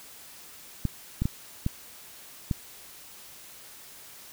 clicks, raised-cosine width 5 ms, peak -13 dBFS, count 5, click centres 0.853 / 1.22 / 1.255 / 1.664 / 2.512 s, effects white hiss -48 dBFS RMS until 4.32 s

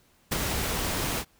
pink noise with ADSR envelope, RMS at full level -25 dBFS, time 0.31-1.25 s, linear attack 15 ms, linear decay 17 ms, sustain -4 dB, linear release 65 ms, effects pink hiss -63 dBFS RMS until 1.39 s

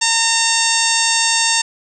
harmonic tone, 912 Hz, A#5, 38 cents flat, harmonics 1 / 2 / 3 / 4 / 5 / 6 / 7 / 8 / 9, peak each -22 / -22 / -22 / -22 / -22 / -22 / -22 / -22 / -22 dBFS, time 0.01-1.62 s, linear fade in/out 10 ms, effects none

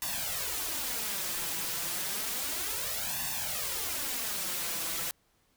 white noise with flanger, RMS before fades -34 dBFS, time 0.02-5.11 s, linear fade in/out 0 ms, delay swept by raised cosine 1.1 to 6.1 ms, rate 0.31 Hz, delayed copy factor +0.75, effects pink hiss -70 dBFS RMS until 5.56 s

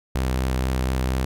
sawtooth tone with vibrato, 64.4 Hz, C2, 27 cents flat, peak -17 dBFS, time 0.15-1.25 s, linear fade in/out 5 ms, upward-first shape triangle, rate 4.2 Hz, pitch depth 21 cents each way, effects none

